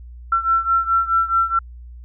sine beating tone pair, 1348 / 1352.7 Hz, E6 / E6, +38 / +44 cents, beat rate 4.7 Hz, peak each -17 / -20 dBFS, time 0.32-1.59 s, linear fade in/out 5 ms, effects added 60 Hz sine -35 dBFS peak until 2.04 s

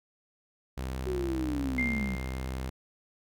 sawtooth tone, 64.8 Hz, C2, 16 cents flat, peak -29 dBFS, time 0.77-2.7 s, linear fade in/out 10 ms
sine linear sweep, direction down, 377.8 to 185 Hz, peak -30 dBFS, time 1.06-2.16 s, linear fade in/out 10 ms
sine tone with exponential decay, 2107 Hz, C7, 12 cents sharp, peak -26 dBFS, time 1.78-2.7 s, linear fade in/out 5 ms, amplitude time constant 200 ms
effects none

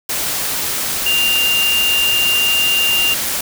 sine tone in noise, 2794 Hz, F7, in tune, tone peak -13 dBFS, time 1.06-3.14 s, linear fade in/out 5 ms, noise white, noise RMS -20 dBFS, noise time 0.09-3.41 s, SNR +4 dB, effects none

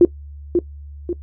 sine tone with echo, 349.2 Hz, F4, in tune, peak -4 dBFS, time 0.01-0.05 s, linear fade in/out 2 ms, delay 540 ms, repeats 2, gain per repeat -7 dB, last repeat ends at 1.13 s, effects noise-tail reverb RT60 0.1 s tail -19 dB re dry + added 72 Hz sine -33 dBFS peak until 1.22 s

